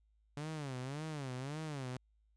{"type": "tone with vibrato", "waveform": "sawtooth", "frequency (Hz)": 141.2, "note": "C#3", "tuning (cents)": 32, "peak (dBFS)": -36, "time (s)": [0.37, 1.97], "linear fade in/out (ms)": 2, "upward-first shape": "sine", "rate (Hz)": 1.8, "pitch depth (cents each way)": 200, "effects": ["added 53 Hz sine -69 dBFS peak until 2.36 s", "resampled to 22050 Hz"]}